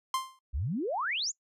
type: tone with exponential decay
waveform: 45% pulse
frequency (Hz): 1050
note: C6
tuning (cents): +6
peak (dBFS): -25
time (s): 0.14-0.39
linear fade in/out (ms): 2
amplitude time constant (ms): 53
type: exponential sweep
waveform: sine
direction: up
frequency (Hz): 55.6 to 7400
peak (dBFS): -29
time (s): 0.53-1.32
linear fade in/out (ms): 20
effects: noise-tail reverb RT60 0.1 s tail -22 dB re dry + resampled to 32000 Hz